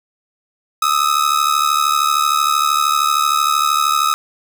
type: ring-modulated tone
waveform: 45% pulse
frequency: 1268 Hz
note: D#6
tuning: 32 cents sharp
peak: -10 dBFS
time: 0.82-4.14 s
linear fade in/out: 0 ms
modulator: 36.5 Hz
effects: 7-bit